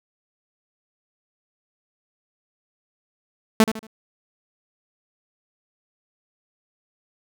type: tone with echo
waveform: sawtooth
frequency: 220 Hz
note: A3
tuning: in tune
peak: -7 dBFS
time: 3.6-3.64 s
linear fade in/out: 2 ms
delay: 76 ms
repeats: 3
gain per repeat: -10 dB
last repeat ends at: 3.868 s
effects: none